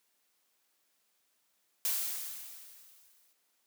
blue noise with exponential decay, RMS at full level -30 dBFS, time 1.85-3.33 s, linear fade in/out 1 ms, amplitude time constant 320 ms, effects white hiss -75 dBFS RMS until 3.66 s + high-pass 200 Hz 12 dB/octave

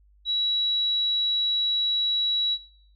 sine tone, 3900 Hz, B7, 23 cents flat, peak -22 dBFS, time 0.25-2.58 s, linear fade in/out 50 ms, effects noise-tail reverb RT60 0.6 s tail -19 dB re dry + added 50 Hz sine -55 dBFS peak until 2.95 s

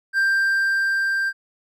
triangle tone with level ramp, 1580 Hz, G6, 13 cents sharp, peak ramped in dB -14 to -18 dBFS, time 0.13-1.33 s, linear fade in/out 50 ms, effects none

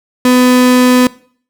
35% pulse tone, 250.7 Hz, B3, 26 cents sharp, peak -4 dBFS, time 0.25-1.07 s, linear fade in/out 2 ms, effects noise-tail reverb RT60 0.5 s tail -21 dB re dry

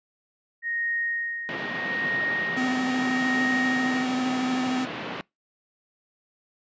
sine tone with tremolo, 1864.7 Hz, A#6, in tune, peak -24 dBFS, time 0.62-4.06 s, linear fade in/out 50 ms, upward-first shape sine, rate 0.78 Hz, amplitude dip 65%
pink band-pass noise, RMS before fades -34 dBFS, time 1.49-5.21 s, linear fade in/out 0 ms, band 160 to 3400 Hz, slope 24 dB/octave
square tone with vibrato, 255.1 Hz, C4, 44 cents flat, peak -25 dBFS, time 2.56-4.86 s, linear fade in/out 20 ms, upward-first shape square, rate 13 Hz, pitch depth 18 cents each way
effects noise-tail reverb RT60 0.2 s tail -25 dB re dry + resampled to 16000 Hz

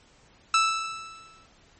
sawtooth tone with exponential decay, 1318.5 Hz, E6, in tune, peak -13 dBFS, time 0.54-1.46 s, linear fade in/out 2 ms, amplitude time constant 200 ms, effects pink hiss -58 dBFS RMS until 1.79 s + MP3 32 kbps

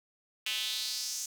square tone with high-pass filter sweep, 116.54 Hz, A#2, in tune, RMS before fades -35 dBFS, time 0.46-1.26 s, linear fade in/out 5 ms, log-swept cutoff 2800 to 6500 Hz, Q 3.5, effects none

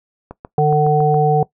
click train, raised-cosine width 1 ms, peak -17 dBFS, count 7, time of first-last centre 0.31-1.143 s, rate 7.2 Hz
harmonic tone, 150 Hz, D3, 37 cents sharp, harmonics 1 / 3 / 5, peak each -15 / -15 / -15 dBFS, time 0.58-1.43 s, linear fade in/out 2 ms
effects noise-tail reverb RT60 0.1 s tail -19 dB re dry

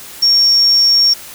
sine tone with amplitude modulation, 5520 Hz, F8, 21 cents flat, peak -6 dBFS, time 0.22-1.14 s, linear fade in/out 10 ms, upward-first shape sine, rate 243 Hz, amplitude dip 25%, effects white hiss -33 dBFS RMS until 1.34 s

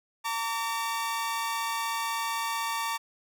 sawtooth tone pair together, 912 / 1149 Hz, A#5 / D6, -38 / -38 cents, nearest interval major third, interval 400 cents, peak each -27 / -29 dBFS, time 0.24-2.98 s, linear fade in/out 20 ms, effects none

